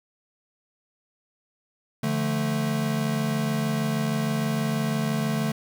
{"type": "chord", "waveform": "square", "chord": "D minor", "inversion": "none", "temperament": "equal with one note detuned", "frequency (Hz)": [146.83, 173.11, 220], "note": ["D3", "F3", "A3"], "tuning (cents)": [0, -15, 0], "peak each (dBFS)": [-28, -33, -27], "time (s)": [2.03, 5.52], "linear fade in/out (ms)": 5, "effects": ["9-bit"]}